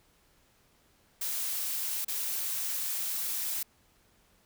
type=noise with dropouts; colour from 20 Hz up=blue; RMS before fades=-33 dBFS; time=1.21-3.63 s; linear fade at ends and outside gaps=5 ms; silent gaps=2.047-2.081 s; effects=pink hiss -66 dBFS RMS until 4.45 s